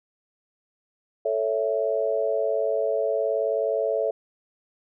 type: chord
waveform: sine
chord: A major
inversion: none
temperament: equal with one note detuned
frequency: 440 / 558.9 / 659.3 Hz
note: A4 / C#5 / E5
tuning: 0 / +14 / 0 cents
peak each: -26 dBFS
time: 1.25-4.11 s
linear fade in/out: 5 ms
effects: none

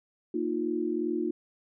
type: chord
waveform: sine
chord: Bb suspended fourth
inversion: none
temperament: equal with one note detuned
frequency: 233.1 / 311.1 / 353.7 Hz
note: Bb3 / Eb4 / F4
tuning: 0 / 0 / +22 cents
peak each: -34 / -31 / -30 dBFS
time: 0.34-1.31 s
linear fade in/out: 5 ms
effects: none

